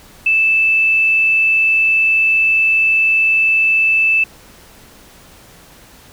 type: tone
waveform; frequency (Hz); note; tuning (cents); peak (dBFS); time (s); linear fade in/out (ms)
sine; 2635; E7; -1; -10; 0.26-4.24; 5
effects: pink hiss -43 dBFS RMS until 6.12 s